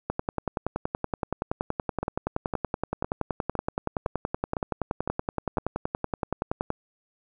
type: two click trains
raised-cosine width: 1 ms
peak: -12 / -14 dBFS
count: 71 / 8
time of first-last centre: 0.1-6.704 / 2.03-5.583 s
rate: 10.6 / 1.97 Hz
effects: none